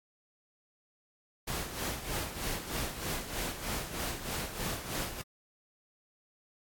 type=noise with tremolo; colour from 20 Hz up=pink; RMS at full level=-34 dBFS; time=1.47-5.22 s; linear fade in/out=10 ms; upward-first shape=sine; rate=3.2 Hz; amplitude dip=65%; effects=AAC 64 kbps